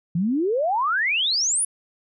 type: exponential sweep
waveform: sine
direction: up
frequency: 160 to 10548 Hz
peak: -19 dBFS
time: 0.15-1.65 s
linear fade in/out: 5 ms
effects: none